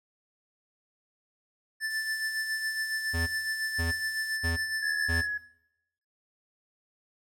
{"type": "tone with tremolo", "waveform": "square", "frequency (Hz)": 1760, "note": "A6", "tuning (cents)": 0, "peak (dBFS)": -28, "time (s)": [1.8, 5.28], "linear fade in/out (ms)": 50, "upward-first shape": "sine", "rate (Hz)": 7.2, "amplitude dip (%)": 45}
{"type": "noise", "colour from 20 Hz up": "violet", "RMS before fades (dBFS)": -44, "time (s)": [1.9, 4.37], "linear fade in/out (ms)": 5}
{"type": "tone bursts", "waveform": "square", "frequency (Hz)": 83.4, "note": "E2", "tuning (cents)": 21, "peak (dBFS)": -29, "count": 4, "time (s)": [3.13, 5.22], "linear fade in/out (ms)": 20, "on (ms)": 140, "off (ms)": 510}
{"type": "tone", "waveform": "sine", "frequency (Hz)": 1683, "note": "G#6", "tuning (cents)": 23, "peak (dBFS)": -29, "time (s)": [4.82, 5.38], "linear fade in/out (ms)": 10}
{"effects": ["noise-tail reverb RT60 0.8 s tail -19 dB re dry", "low-pass 12000 Hz 12 dB/octave"]}